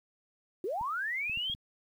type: linear sweep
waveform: sine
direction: up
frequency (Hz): 331.5 to 3337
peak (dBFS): -31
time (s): 0.64-1.54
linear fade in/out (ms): 2
type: clicks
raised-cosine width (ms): 5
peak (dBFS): -36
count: 5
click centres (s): 0.812 / 1.297 / 1.374 / 1.499 / 1.548
effects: 10-bit